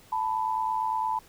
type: tone pair together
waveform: sine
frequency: 881.3 / 990 Hz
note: A5 / B5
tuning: +3 / +4 cents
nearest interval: major second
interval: 201 cents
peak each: -28 dBFS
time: 0.12-1.19 s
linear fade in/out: 5 ms
effects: pink hiss -55 dBFS RMS until 1.28 s